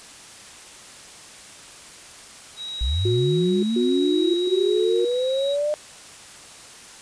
sine tone with tremolo, 3834 Hz, A#7, 48 cents sharp, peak -28 dBFS, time 2.56-5.57 s, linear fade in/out 50 ms, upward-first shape triangle, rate 0.71 Hz, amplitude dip 55%
sine linear sweep, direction up, 55.3 to 607 Hz, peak -20 dBFS, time 2.81-5.74 s, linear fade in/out 0 ms
sine tone bursts, 362.8 Hz, F#4, 34 cents flat, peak -20 dBFS, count 3, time 3.05-5.05 s, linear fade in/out 5 ms, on 580 ms, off 130 ms
effects white hiss -43 dBFS RMS until 7.01 s + resampled to 22050 Hz

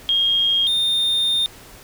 sine / triangle tone pair in turn, 3243 / 3640 Hz, G#7 / A#7, -42 / -42 cents, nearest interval major second, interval 200 cents, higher second, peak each -15 dBFS, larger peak neither, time 0.09-0.67 / 0.67-1.46 s, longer second, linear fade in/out 0 ms, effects pink hiss -43 dBFS RMS until 1.83 s

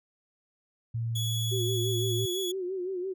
sine tone with pitch glide, 115.2 to 114.14 Hz, A#2 to A#2, -20 to -36 cents, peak -28 dBFS, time 0.94-2.26 s, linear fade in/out 10 ms, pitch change -16 cents, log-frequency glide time 1.48-1.72 s
sawtooth tone, 3378 Hz, G#7, 29 cents sharp, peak -29 dBFS, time 1.15-2.52 s, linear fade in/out 10 ms
sine tone with vibrato, 370 Hz, F#4, in tune, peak -30 dBFS, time 1.51-3.14 s, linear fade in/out 20 ms, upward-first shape sine, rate 5.9 Hz, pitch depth 78 cents each way
effects none

